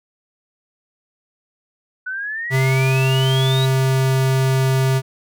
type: exponential sweep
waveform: sine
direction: up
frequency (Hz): 1480 to 3902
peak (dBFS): -23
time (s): 2.06-3.66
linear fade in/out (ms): 10
type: tone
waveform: square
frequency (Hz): 132.3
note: C3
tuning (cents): +20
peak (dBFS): -15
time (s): 2.5-5.02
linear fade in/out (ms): 50
effects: none